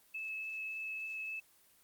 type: tone with vibrato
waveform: sine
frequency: 2606 Hz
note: E7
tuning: 20 cents flat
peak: -38 dBFS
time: 0.14-1.4 s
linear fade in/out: 10 ms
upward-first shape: triangle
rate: 3.5 Hz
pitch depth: 9 cents each way
effects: white hiss -66 dBFS RMS until 1.83 s + Opus 24 kbps